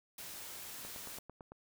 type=noise; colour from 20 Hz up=white; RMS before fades=-47 dBFS; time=0.18-1.19 s; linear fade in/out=5 ms
type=click train; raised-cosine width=1 ms; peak=-35 dBFS; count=7; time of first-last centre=0.85-1.52 s; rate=8.96 Hz
effects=none